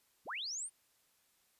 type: linear sweep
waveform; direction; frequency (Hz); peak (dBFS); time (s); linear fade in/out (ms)
sine; up; 46.25 to 9397; -38; 0.25-0.7; 50
effects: white hiss -73 dBFS RMS until 1.59 s + resampled to 32000 Hz